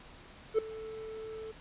triangle tone with ADSR envelope, 440 Hz, A4, in tune, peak -19 dBFS, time 0.54-1.52 s, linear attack 45 ms, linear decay 4 ms, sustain -19 dB, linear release 12 ms, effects pink hiss -53 dBFS RMS until 1.6 s + resampled to 8000 Hz

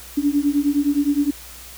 sine beating tone pair, 283.2 / 292.9 Hz, C#4 / D4, +37 / -5 cents, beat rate 9.7 Hz, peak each -19 dBFS, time 0.17-1.31 s, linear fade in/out 10 ms, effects added 60 Hz sine -44 dBFS peak until 1.77 s + white hiss -40 dBFS RMS until 1.77 s

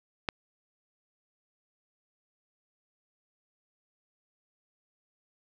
click, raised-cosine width 0.3 ms, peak -12 dBFS, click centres 0.288 s, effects none

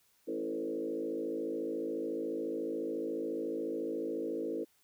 sine tone with frequency modulation, 392 Hz, G4, in tune, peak -33 dBFS, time 0.27-4.65 s, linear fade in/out 20 ms, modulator 54.1 Hz, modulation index 2.2, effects white hiss -70 dBFS RMS until 4.83 s

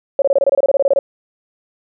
sine tone bursts, 554.4 Hz, C#5, in tune, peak -9 dBFS, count 15, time 0.19-0.99 s, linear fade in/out 2 ms, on 30 ms, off 25 ms, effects none

